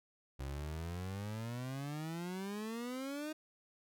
30% pulse exponential sweep, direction up, 65.41 to 313.3 Hz, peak -37 dBFS, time 0.39-3.33 s, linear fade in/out 10 ms, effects none

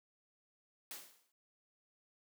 white noise with exponential decay, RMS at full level -44 dBFS, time 0.91-1.32 s, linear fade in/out 1 ms, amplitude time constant 88 ms, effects noise-tail reverb RT60 0.3 s tail -26 dB re dry + high-pass 200 Hz 12 dB/octave

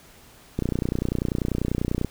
click train, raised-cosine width 3 ms, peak -11 dBFS, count 45, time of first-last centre 0.59-2.047 s, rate 30.2 Hz, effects pink hiss -51 dBFS RMS until 2.1 s

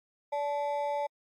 triangle ring-modulated tone, 723 Hz, F#5, 40 cents flat, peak -24 dBFS, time 0.32-1.07 s, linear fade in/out 10 ms, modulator 146 Hz, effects AAC 64 kbps

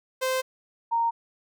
sawtooth / sine tone pair in turn, 519 / 926.5 Hz, C5 / A#5, -14 / -11 cents, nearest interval minor seventh, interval 1003 cents, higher second, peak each -20 / -21 dBFS, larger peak first, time 0.21-0.42 / 0.91-1.11 s, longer first, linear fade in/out 20 ms, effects none

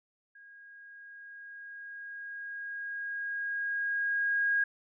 sine tone with level ramp, 1635 Hz, G#6, 28 cents flat, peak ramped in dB -51 to -24 dBFS, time 0.35-4.64 s, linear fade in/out 5 ms, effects none

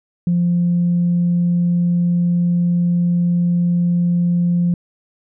sine tone, 174.2 Hz, F3, 4 cents flat, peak -12 dBFS, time 0.27-4.74 s, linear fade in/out 2 ms, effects tanh soft clip ceiling -9 dBFS

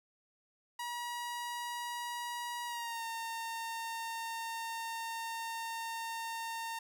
sawtooth tone with pitch glide, 960 to 912.9 Hz, B5 to A#5, -49 to -36 cents, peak -34 dBFS, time 0.79-6.79 s, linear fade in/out 5 ms, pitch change -87 cents, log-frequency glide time 2.66-3.04 s, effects none

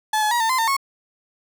35% pulse tone with pitch steps, 862 / 851 / 955 / 900 / 1032 / 906 / 1097 Hz, A5 / G#5 / A#5 / A5 / C6 / A#5 / C#6, -36 / +42 / +42 / +39 / -24 / -50 / -18 cents, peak -16 dBFS, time 0.13-0.767 s, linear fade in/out 5 ms, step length 91 ms, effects none

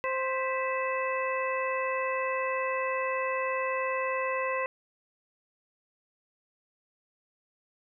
harmonic tone with a mistuned harmonic, 523.3 Hz, C5, in tune, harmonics 1 / 2 / 3 / 4 / 5, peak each -31 / -32 / -43 / -35 / -37 dBFS, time 0.04-4.66 s, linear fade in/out 0 ms, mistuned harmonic 4, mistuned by -100 cents, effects none

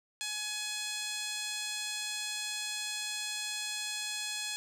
15% pulse tone with band-pass filter, 843 Hz, G#5, 26 cents sharp, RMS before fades -37 dBFS, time 0.21-4.56 s, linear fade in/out 0 ms, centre 5700 Hz, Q 2.6, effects none

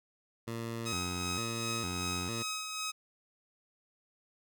15% pulse tone with vibrato, 101.5 Hz, G#2, 39 cents flat, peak -30 dBFS, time 0.47-2.43 s, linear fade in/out 10 ms, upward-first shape square, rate 1.1 Hz, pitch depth 220 cents each way
10% pulse tone with tremolo, 1270 Hz, D#6, 35 cents sharp, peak -26 dBFS, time 0.85-2.92 s, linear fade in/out 20 ms, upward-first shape sine, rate 2.6 Hz, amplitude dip 40%
effects none

